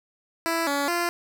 10% pulse tone with pitch steps, 331.4 / 283.3 / 345.8 Hz, E4 / C#4 / F4, +9 / +38 / -17 cents, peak -15 dBFS, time 0.46-1.09 s, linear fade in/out 0 ms, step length 210 ms, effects none

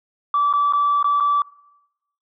sine tone with dropouts, 1157 Hz, D6, 26 cents flat, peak -14 dBFS, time 0.34-1.42 s, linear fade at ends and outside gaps 2 ms, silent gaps 0.528-0.536 / 0.725-0.734 / 1.028-1.043 / 1.201-1.206 s, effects noise-tail reverb RT60 0.9 s tail -22 dB re dry + tanh soft clip ceiling -11 dBFS

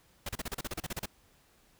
pink noise bursts, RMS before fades -36 dBFS, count 13, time 0.26-1.058 s, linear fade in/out 5 ms, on 30 ms, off 34 ms, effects pink hiss -65 dBFS RMS until 1.79 s

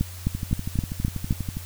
two click trains, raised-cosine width 5 ms, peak -16 / -9 dBFS, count 16 / 6, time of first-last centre 0.35-1.57 / 0.01-1.309 s, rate 12.3 / 3.85 Hz, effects added 89 Hz sine -37 dBFS peak until 1.65 s + white hiss -43 dBFS RMS until 1.65 s

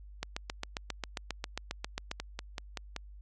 two click trains, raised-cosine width 0.2 ms, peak -17 / -19 dBFS, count 15 / 5, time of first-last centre 0.23-2.114 / 2.2-2.963 s, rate 7.43 / 5.24 Hz, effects added 50 Hz sine -47 dBFS peak until 3.21 s + AAC 32 kbps

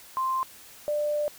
sine tone pair in turn, 1046.5 / 593.5 Hz, C6 / D5, 0 / +18 cents, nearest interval minor seventh, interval 982 cents, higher first, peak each -24 dBFS, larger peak neither, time 0.17-0.43 / 0.88-1.28 s, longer second, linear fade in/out 0 ms, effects white hiss -49 dBFS RMS until 1.38 s

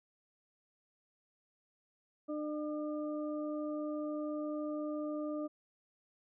harmonic tone, 301 Hz, D4, 43 cents sharp, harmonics 1 / 2 / 4, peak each -37 / -40 / -49 dBFS, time 2.28-5.48 s, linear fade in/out 20 ms, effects none

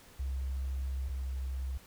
sine tone pair in turn, 66.3 / 65.69 Hz, C2 / C2, +23 / +7 cents, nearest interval unison, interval 16 cents, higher first, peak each -32 / -33 dBFS, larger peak first, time 0.19-1.09 / 1.09-1.78 s, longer first, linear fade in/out 10 ms, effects pink hiss -57 dBFS RMS until 1.86 s

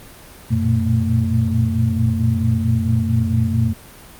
sine tone cluster, 91 / 115.6 / 120.1 / 224.4 Hz, F#2 / A#2 / B2 / A3, -28 / -14 / -48 / +34 cents, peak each -20 dBFS, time 0.5-3.74 s, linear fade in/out 20 ms, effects pink hiss -41 dBFS RMS until 4.19 s + Opus 32 kbps

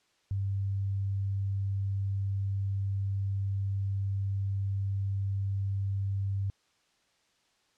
sine tone, 98.3 Hz, G2, 5 cents sharp, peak -28 dBFS, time 0.31-6.5 s, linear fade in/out 0 ms, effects white hiss -70 dBFS RMS until 7.77 s + low-pass 6000 Hz 12 dB/octave

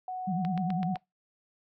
sine tone, 740 Hz, F#5, in tune, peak -33 dBFS, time 0.08-0.97 s, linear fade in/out 2 ms
sine tone with vibrato, 179.1 Hz, F3, 44 cents sharp, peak -28 dBFS, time 0.27-0.95 s, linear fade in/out 10 ms, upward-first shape sine, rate 9.9 Hz, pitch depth 160 cents each way
click train, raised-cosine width 0.3 ms, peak -24 dBFS, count 5, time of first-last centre 0.45-0.958 s, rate 7.88 Hz
effects noise-tail reverb RT60 0.2 s tail -24 dB re dry

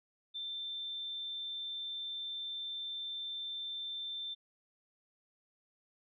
sine tone, 3560 Hz, A7, 20 cents sharp, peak -38 dBFS, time 0.34-4.35 s, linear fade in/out 20 ms, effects none

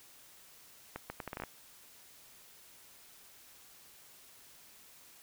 accelerating click train, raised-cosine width 0.5 ms, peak -24 dBFS, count 9, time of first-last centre 0.96-1.437 s, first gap 140 ms, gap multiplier 0.73, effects white hiss -58 dBFS RMS until 5.22 s

